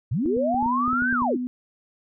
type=linear two-way sweep; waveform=sine; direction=up then down; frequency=93.3 to 1600 to 213.6 Hz; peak=-21 dBFS; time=0.11-1.37 s; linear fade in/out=10 ms; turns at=1.12 s
type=clicks; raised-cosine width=3 ms; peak=-24 dBFS; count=10; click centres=0.257 / 0.368 / 0.545 / 0.627 / 0.661 / 0.879 / 0.931 / 1.022 / 1.127 / 1.221 s
type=tone with vibrato; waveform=sine; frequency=246.9 Hz; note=B3; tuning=in tune; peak=-25 dBFS; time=0.26-1.47 s; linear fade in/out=0 ms; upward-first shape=triangle; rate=1.9 Hz; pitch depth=17 cents each way
effects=none